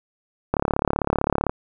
click train, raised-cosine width 1 ms, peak -5 dBFS, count 35, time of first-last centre 0.54-1.495 s, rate 35.6 Hz, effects none

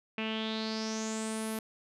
sawtooth tone with low-pass filter sweep, 220 Hz, A3, in tune, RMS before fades -35 dBFS, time 0.18-1.59 s, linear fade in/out 2 ms, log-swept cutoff 2600 to 12000 Hz, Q 6.1, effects none

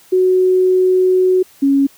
sine tone pair in turn, 370 / 276.5 Hz, F#4 / C#4, 0 / -4 cents, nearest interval perfect fourth, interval 504 cents, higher first, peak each -9 dBFS, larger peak neither, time 0.12-1.43 / 1.62-1.87 s, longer first, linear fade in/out 10 ms, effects white hiss -47 dBFS RMS until 1.97 s

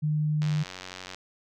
sine tone, 151.9 Hz, D#3, 41 cents flat, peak -23 dBFS, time 0.02-0.64 s, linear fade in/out 20 ms
click train, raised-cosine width 0.2 ms, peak -21 dBFS, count 68, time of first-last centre 0.42-1.146 s, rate 92.3 Hz
effects none

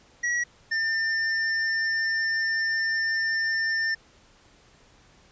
square tone pair in turn, 1920 / 1797.3 Hz, B6 / A6, -49 / +36 cents, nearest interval minor second, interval 115 cents, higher first, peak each -24 dBFS, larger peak neither, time 0.23-0.44 / 0.71-3.95 s, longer second, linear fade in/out 10 ms, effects pink hiss -57 dBFS RMS until 5.31 s + resampled to 16000 Hz

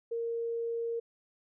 sine tone, 463.8 Hz, A#4, 9 cents flat, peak -31 dBFS, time 0.11-1 s, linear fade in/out 10 ms, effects none

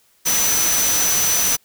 sine tone in noise, 6000 Hz, F#8, 23 cents sharp, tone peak -18 dBFS, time 0.25-1.57 s, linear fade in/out 20 ms, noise white, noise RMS -20 dBFS, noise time 0.25-1.57 s, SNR -1 dB, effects white hiss -58 dBFS RMS until 1.64 s

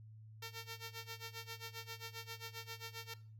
5% pulse tone with tremolo, 454.4 Hz, A#4, 44 cents flat, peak -32 dBFS, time 0.42-3.14 s, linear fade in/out 5 ms, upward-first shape sine, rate 7.5 Hz, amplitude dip 90%, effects noise-tail reverb RT60 0.4 s tail -17 dB re dry + added 109 Hz sine -53 dBFS peak until 3.39 s

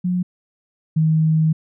sine tone pair in turn, 180 / 158.11 Hz, F#3 / D#3, -47 / +28 cents, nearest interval major second, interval 225 cents, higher first, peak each -17 / -13 dBFS, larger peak second, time 0.04-0.23 / 0.96-1.53 s, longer second, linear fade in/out 10 ms, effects none

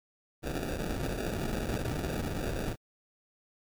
pink noise with sample-and-hold, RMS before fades -33 dBFS, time 0.42-2.76 s, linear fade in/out 50 ms, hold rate 1050 Hz, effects MP3 96 kbps

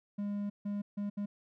triangle tone bursts at uneven times, 203.8 Hz, G#3, 32 cents flat, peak -31 dBFS, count 4, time 0.18-0.5 / 0.65-0.82 / 0.97-1.1 / 1.17-1.26 s, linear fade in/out 10 ms, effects none

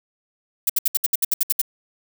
violet noise bursts, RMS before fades -18 dBFS, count 11, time 0.67-1.616 s, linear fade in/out 5 ms, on 26 ms, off 66 ms, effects none

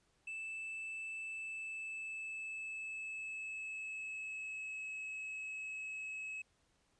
triangle tone with pitch glide, 2637 to 2577 Hz, E7 to E7, 0 to -40 cents, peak -40 dBFS, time 0.27-6.42 s, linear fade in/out 5 ms, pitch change -40 cents, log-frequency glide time 1.24-4.9 s, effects pink hiss -75 dBFS RMS until 6.99 s + resampled to 22050 Hz

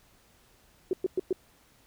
sine tone bursts, 370.8 Hz, F#4, 4 cents sharp, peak -23 dBFS, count 4, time 0.91-1.328 s, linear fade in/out 2 ms, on 22 ms, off 110 ms, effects pink hiss -62 dBFS RMS until 1.86 s

